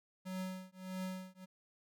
square tone with tremolo, 186.3 Hz, F#3, 12 cents sharp, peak -38 dBFS, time 0.25-1.46 s, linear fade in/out 20 ms, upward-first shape triangle, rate 1.6 Hz, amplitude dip 100%, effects none

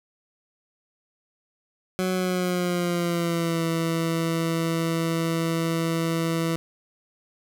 20% pulse tone with pitch glide, 185 to 164.82 Hz, F#3 to E3, 0 to 0 cents, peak -18 dBFS, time 1.99-6.56 s, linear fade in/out 0 ms, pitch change -200 cents, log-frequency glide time 2.13-3.64 s, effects none

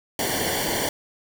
pink noise with comb filter, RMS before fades -25 dBFS, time 0.19-0.89 s, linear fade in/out 2 ms, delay 0.78 ms, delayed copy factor -0.85, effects none

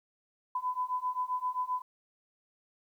sine beating tone pair, 1000 / 1007.6 Hz, B5 / B5, +21 / +34 cents, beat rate 7.6 Hz, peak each -34 / -33 dBFS, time 0.55-1.82 s, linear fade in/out 5 ms, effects 11-bit

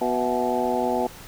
harmonic tone with a mistuned harmonic, 123.1 Hz, B2, 5 cents flat, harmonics 2 / 3 / 4 / 5 / 6 / 7, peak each -28 / -28 / -28 / -28 / -28 / -28 dBFS, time 0.01-1.07 s, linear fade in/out 5 ms, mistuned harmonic 5, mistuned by +100 cents, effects pink hiss -43 dBFS RMS until 1.27 s

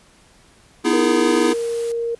square chord, E major seventh, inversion second, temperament equal with one note detuned, 246.9 / 311.1 / 337.1 / 415.3 Hz, B3 / D#4 / E4 / G#4, 0 / 0 / +39 / 0 cents, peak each -23 / -21 / -20 / -23 dBFS, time 0.84-1.54 s, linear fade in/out 20 ms
sine tone, 466.2 Hz, A#4, in tune, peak -20 dBFS, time 0.93-2.15 s, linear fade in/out 5 ms
white noise, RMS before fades -37 dBFS, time 1.27-1.92 s, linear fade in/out 2 ms
effects pink hiss -52 dBFS RMS until 2.19 s + resampled to 24000 Hz

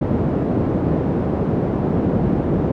pink band-pass noise, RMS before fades -19 dBFS, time 0.01-2.72 s, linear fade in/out 10 ms, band 110 to 440 Hz, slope 12 dB/octave, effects none

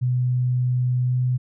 sine tone with pitch glide, 125.2 to 126.07 Hz, B2 to B2, +24 to +36 cents, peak -18 dBFS, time 0.01-1.38 s, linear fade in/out 20 ms, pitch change +12 cents, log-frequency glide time 1.05-1.15 s, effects none

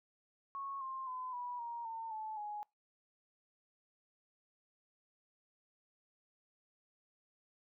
sine tone with pitch steps, 1100 / 1057.6 / 1016.9 / 977.7 / 940.1 / 903.9 / 869 / 835.6 Hz, C#6 / C6 / C6 / B5 / A#5 / A5 / A5 / G#5, -14 / +18 / -50 / -18 / +14 / +46 / -22 / +10 cents, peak -40 dBFS, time 0.55-2.63 s, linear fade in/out 0 ms, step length 260 ms, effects noise-tail reverb RT60 0.2 s tail -25 dB re dry

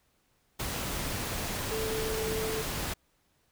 sine tone in noise, 440 Hz, A4, in tune, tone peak -32 dBFS, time 1.71-2.62 s, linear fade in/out 10 ms, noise pink, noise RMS -34 dBFS, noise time 0.59-2.94 s, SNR -1 dB, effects pink hiss -71 dBFS RMS until 3.51 s

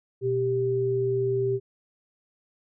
sine tone pair together, 123.12 / 392 Hz, B2 / G4, -5 / 0 cents, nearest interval octave + minor sixth, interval 2005 cents, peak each -29 / -23 dBFS, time 0.21-1.6 s, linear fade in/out 50 ms, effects none

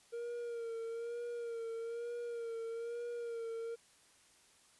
triangle tone with vibrato, 466.2 Hz, A#4, in tune, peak -37 dBFS, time 0.12-3.76 s, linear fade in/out 20 ms, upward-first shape sine, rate 1.1 Hz, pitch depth 40 cents each way, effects white hiss -66 dBFS RMS until 4.79 s + resampled to 24000 Hz

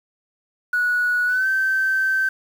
sine tone with pitch glide, 1466 to 1548.7 Hz, F#6 to G6, -16 to -21 cents, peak -16 dBFS, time 0.73-2.29 s, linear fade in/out 5 ms, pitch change +95 cents, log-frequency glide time 1.26-1.47 s, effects tanh soft clip ceiling -13 dBFS + 7-bit

